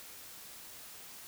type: silence
effects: white hiss -50 dBFS RMS until 1.27 s